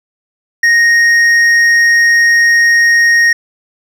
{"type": "tone with hard clipping", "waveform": "triangle", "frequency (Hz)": 1864.7, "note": "A#6", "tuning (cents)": 0, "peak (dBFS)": -7, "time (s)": [0.63, 3.33], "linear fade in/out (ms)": 5, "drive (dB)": 9, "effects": []}